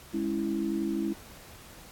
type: chord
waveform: sine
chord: C# minor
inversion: second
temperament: equal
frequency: 207.7 / 277.2 / 329.6 Hz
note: G#3 / C#4 / E4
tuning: 0 / 0 / 0 cents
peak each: -32 / -34 / -30 dBFS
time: 0.13-1.14 s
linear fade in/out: 20 ms
effects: pink hiss -50 dBFS RMS until 1.91 s + AAC 64 kbps